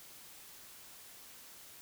silence, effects white hiss -54 dBFS RMS until 1.81 s

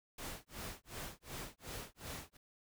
pink noise with tremolo, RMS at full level -44 dBFS, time 0.18-2.37 s, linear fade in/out 5 ms, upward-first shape sine, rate 2.7 Hz, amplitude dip 100%, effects none

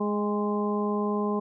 harmonic tone with a mistuned harmonic, 207.9 Hz, G#3, 2 cents sharp, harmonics 1 / 2 / 3 / 4 / 5, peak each -27 / -29 / -37 / -37 / -33 dBFS, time 0-1.4 s, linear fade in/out 10 ms, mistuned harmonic 4, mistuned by -25 cents, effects none

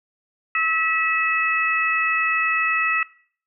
harmonic tone, 648 Hz, E5, 30 cents flat, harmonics 2 / 3 / 4, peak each -23 / -23 / -23 dBFS, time 0.55-3.03 s, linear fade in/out 2 ms, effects noise-tail reverb RT60 0.5 s tail -19 dB re dry

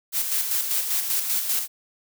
blue noise with tremolo, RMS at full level -23 dBFS, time 0.12-1.68 s, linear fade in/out 50 ms, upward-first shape square, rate 5.1 Hz, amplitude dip 45%, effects none

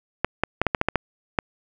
clicks, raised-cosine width 0.5 ms, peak -4 dBFS, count 9, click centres 0.246 / 0.436 / 0.616 / 0.667 / 0.748 / 0.814 / 0.886 / 0.957 / 1.388 s, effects none

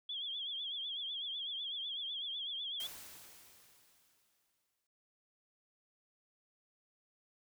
sine tone with vibrato, 3322 Hz, G#7, in tune, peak -38 dBFS, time 0.09-2.87 s, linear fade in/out 5 ms, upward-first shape triangle, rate 8 Hz, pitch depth 110 cents each way
white noise with exponential decay, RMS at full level -47 dBFS, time 2.8-4.87 s, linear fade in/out 2 ms, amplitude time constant 450 ms
effects none

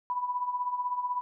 sine tone with tremolo, 987.8 Hz, B5, in tune, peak -25 dBFS, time 0.1-1.21 s, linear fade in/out 0 ms, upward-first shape triangle, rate 16 Hz, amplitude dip 75%, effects none

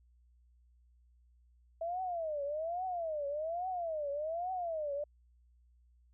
sine tone with vibrato, 650 Hz, E5, 24 cents flat, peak -34 dBFS, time 1.81-5.04 s, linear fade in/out 5 ms, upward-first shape triangle, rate 1.2 Hz, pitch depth 270 cents each way, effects added 60 Hz sine -63 dBFS peak until 6.13 s

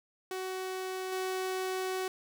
sawtooth tone with level steps, 374.5 Hz, F#4, 21 cents sharp, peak -31 / -28 dBFS, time 0.31-2.08 s, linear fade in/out 2 ms, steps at 1.12 s, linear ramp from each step 5 ms, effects none

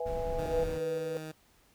harmonic tone, 164.81 Hz, E3, in tune, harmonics 3 / 4 / 5, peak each -33 / -39 / -40 dBFS, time 0-0.64 s, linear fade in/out 5 ms
brown noise, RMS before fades -38 dBFS, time 0.05-0.79 s, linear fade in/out 20 ms
15% pulse tone, 156.6 Hz, D#3, 11 cents sharp, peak -33 dBFS, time 0.38-1.32 s, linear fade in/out 10 ms
sine tone with tremolo, 490.4 Hz, B4, 12 cents flat, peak -30 dBFS, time 0.46-1.17 s, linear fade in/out 0 ms, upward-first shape square, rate 2.9 Hz, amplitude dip 30%
effects pink hiss -65 dBFS RMS until 1.74 s

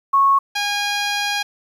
sine / 10% pulse tone pair in turn, 1100 / 817.3 Hz, C#6 / G#5, -14 / -28 cents, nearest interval perfect fourth, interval 514 cents, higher first, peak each -11 dBFS, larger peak neither, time 0.13-0.39 / 0.55-1.43 s, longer second, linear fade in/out 10 ms, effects low-pass 9000 Hz 12 dB/octave + 8-bit

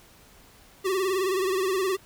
square tone with vibrato, 378.7 Hz, F#4, 40 cents sharp, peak -24 dBFS, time 0.84-1.97 s, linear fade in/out 20 ms, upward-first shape sine, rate 19 Hz, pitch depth 76 cents each way, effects pink hiss -54 dBFS RMS until 2.05 s

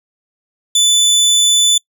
25% pulse tone, 3497 Hz, A7, 11 cents flat, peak -5 dBFS, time 0.75-1.78 s, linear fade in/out 5 ms, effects noise-tail reverb RT60 0.1 s tail -26 dB re dry

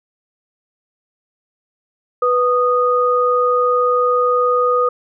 sine tone pair together, 493.9 / 1236.7 Hz, B4 / D#6, 0 / -11 cents, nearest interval octave + major third, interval 1589 cents, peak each -15 dBFS, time 2.22-4.89 s, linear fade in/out 5 ms, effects none

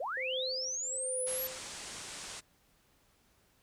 sine linear sweep, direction up, 466.2 to 11950 Hz, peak -34 dBFS, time 0-1.47 s, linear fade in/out 5 ms
sine tone with tremolo, 517 Hz, C5, 21 cents flat, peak -34 dBFS, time 0.17-1.59 s, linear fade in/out 2 ms, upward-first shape triangle, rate 1.2 Hz, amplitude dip 100%
white low-pass noise, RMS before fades -45 dBFS, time 1.26-2.41 s, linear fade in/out 20 ms, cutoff 9200 Hz, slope 48 dB/octave
effects pink hiss -69 dBFS RMS until 3.62 s

